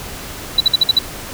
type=tone bursts; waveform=sine; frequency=3951 Hz; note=B7; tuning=in tune; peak=-5 dBFS; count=6; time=0.58-0.989 s; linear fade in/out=5 ms; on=24 ms; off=53 ms; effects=tanh soft clip ceiling -5 dBFS + pink hiss -30 dBFS RMS until 1.33 s